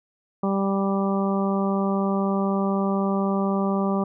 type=harmonic tone; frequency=196 Hz; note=G3; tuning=in tune; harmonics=1 / 2 / 3 / 4 / 5 / 6; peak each=-22 / -28 / -30 / -32 / -34 / -32 dBFS; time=0.43-4.04 s; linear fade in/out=5 ms; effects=none